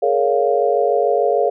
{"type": "chord", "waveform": "sine", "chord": "Bb minor seventh", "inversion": "third", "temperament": "just", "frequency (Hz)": [419.5, 466.2, 559.4, 699.2], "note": ["Ab4", "Bb4", "Db5", "F5"], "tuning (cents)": [17, 0, 16, 2], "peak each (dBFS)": -19, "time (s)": [0.02, 1.5], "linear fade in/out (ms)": 10, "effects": []}